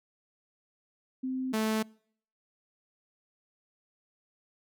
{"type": "tone pair in turn", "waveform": ["sine", "sawtooth"], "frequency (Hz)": [259.5, 218.6], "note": ["C4", "A3"], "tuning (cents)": [-14, -11], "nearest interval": "minor third", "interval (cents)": 297, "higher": "first", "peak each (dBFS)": [-30, -23], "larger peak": "second", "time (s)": [[1.23, 1.53], [1.53, 1.83]], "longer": "neither", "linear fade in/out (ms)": 10, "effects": ["noise-tail reverb RT60 0.6 s tail -26 dB re dry"]}